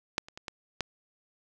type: clicks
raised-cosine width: 0.2 ms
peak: -9 / -29 / -25 / -19 / -12 dBFS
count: 5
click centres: 0.181 / 0.285 / 0.375 / 0.482 / 0.807 s
effects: none